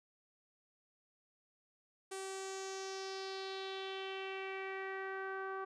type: tone with low-pass filter sweep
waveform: sawtooth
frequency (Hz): 384.5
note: G4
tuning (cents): -33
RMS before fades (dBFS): -43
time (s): 2.11-5.65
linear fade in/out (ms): 10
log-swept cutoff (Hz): 8900 to 1300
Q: 3.5
effects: none